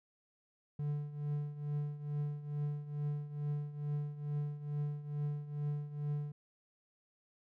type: tone with tremolo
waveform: triangle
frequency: 146.83 Hz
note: D3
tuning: in tune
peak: -30 dBFS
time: 0.79-6.32 s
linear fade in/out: 5 ms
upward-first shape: triangle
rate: 2.3 Hz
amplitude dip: 80%
effects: none